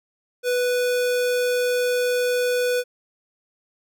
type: tone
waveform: square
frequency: 493.9 Hz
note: B4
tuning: in tune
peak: -20 dBFS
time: 0.43-2.84 s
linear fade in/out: 50 ms
effects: none